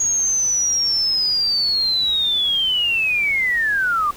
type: linear sweep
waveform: sine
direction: down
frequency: 6660 to 1150 Hz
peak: -16 dBFS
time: 0-4.11 s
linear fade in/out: 5 ms
effects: pink hiss -41 dBFS RMS until 4.16 s